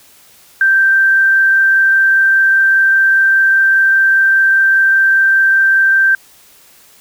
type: tone with frequency modulation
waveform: sine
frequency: 1568 Hz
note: G6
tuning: in tune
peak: -7 dBFS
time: 0.61-6.15 s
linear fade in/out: 2 ms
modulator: 25 Hz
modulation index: 0.27
effects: white hiss -45 dBFS RMS until 7 s